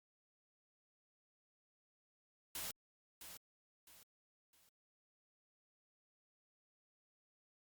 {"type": "noise with echo", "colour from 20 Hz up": "white", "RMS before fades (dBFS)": -44, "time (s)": [2.55, 2.71], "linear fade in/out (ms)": 2, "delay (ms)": 660, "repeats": 3, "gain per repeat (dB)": -9, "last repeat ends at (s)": 4.69, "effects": ["Opus 48 kbps"]}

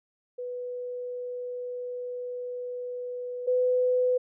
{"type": "tone pair in turn", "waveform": "sine", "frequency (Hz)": [493.9, 501.4], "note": ["B4", "B4"], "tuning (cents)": [0, 26], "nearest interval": "unison", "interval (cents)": 26, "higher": "second", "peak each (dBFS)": [-32, -21], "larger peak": "second", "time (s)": [[0.38, 3.47], [3.47, 4.18]], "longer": "first", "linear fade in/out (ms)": 10, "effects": []}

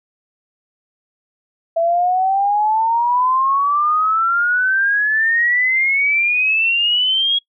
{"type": "exponential sweep", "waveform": "sine", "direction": "up", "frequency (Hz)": [659.3, 3322], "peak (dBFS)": -13, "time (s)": [1.76, 7.39], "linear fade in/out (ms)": 10, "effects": ["noise-tail reverb RT60 0.1 s tail -24 dB re dry"]}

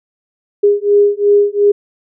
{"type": "beating tone pair", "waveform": "sine", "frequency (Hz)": [407.4, 410.2], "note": ["G#4", "G#4"], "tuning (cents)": [-33, -21], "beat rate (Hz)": 2.8, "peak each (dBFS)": -11, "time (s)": [0.63, 1.72], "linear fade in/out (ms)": 10, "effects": []}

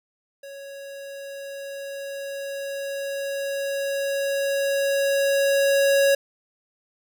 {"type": "tone with level ramp", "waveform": "square", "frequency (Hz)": 554.4, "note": "C#5", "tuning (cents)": 0, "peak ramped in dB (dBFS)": [-38, -16], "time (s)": [0.43, 6.15], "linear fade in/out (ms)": 5, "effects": []}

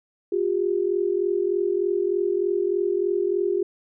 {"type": "tone pair together", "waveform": "sine", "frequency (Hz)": [357.3, 400.6], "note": ["F4", "G4"], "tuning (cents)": [40, 38], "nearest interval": "major second", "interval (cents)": 198, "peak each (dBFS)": -23, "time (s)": [0.32, 3.63], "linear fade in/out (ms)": 5, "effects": []}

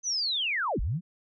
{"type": "linear two-way sweep", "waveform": "sine", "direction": "down then up", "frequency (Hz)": [6220, 32.13, 191.5], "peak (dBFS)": -26, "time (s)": [0.03, 1.01], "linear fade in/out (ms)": 50, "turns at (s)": 0.8, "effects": []}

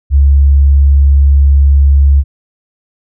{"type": "tone", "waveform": "sine", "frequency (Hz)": 69.8, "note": "C#2", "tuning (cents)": 13, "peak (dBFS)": -3, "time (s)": [0.1, 2.24], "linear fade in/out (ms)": 50, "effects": []}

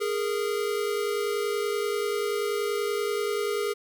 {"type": "tone pair together", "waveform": "square", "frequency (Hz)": [411.9, 462.3], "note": ["G#4", "A#4"], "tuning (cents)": [-14, -14], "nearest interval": "major second", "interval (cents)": 200, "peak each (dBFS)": [-28, -31], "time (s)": [0, 3.74], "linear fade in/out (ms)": 20, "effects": []}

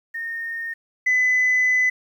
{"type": "tone pair in turn", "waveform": "sine", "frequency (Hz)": [1838, 2008], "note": ["A#6", "B6"], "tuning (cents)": [-25, 28], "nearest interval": "major second", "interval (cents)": 153, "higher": "second", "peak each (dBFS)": [-26, -14], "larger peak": "second", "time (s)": [[0.14, 0.74], [1.06, 1.9]], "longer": "second", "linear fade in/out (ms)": 10, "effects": ["tanh soft clip ceiling -13 dBFS", "9-bit"]}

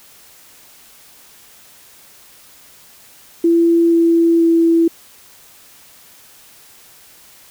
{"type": "tone with pitch steps", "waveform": "sine", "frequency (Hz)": [336.5, 334.4, 332.3], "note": ["E4", "E4", "E4"], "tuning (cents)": [36, 25, 14], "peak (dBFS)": -9, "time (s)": [3.44, 4.88], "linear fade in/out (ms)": 5, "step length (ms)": 480, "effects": ["white hiss -45 dBFS RMS until 7.5 s"]}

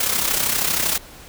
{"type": "noise with amplitude modulation", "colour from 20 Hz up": "white", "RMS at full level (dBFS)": -18, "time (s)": [0, 0.98], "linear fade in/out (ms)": 5, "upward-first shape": "sine", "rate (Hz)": 32.7, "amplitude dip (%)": 60, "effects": ["pink hiss -42 dBFS RMS until 1.28 s"]}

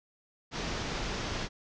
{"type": "low-pass noise", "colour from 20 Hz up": "pink", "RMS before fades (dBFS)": -35, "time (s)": [0.51, 1.49], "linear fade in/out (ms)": 50, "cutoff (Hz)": 6400, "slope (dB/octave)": 48, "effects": []}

